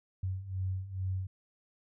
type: beating tone pair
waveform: sine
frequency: 92.5 / 94.8 Hz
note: F#2 / F#2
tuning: 0 / +43 cents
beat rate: 2.3 Hz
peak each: -38 / -34 dBFS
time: 0.23-1.27 s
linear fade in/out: 5 ms
effects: none